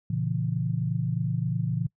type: chord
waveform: sine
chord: A# diminished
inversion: none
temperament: just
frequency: 116.54 / 139.85 / 167.82 Hz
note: A#2 / C#3 / E3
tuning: 0 / +16 / +31 cents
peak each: -29 dBFS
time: 0.1-1.87 s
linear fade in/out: 5 ms
effects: noise-tail reverb RT60 0.1 s tail -23 dB re dry